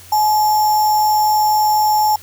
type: tone with sample-and-hold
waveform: sine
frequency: 852 Hz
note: G#5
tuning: 44 cents sharp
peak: -11 dBFS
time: 0.12-2.16 s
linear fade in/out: 5 ms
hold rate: 6300 Hz
effects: added 90 Hz sine -44 dBFS peak until 2.22 s + white hiss -41 dBFS RMS until 2.22 s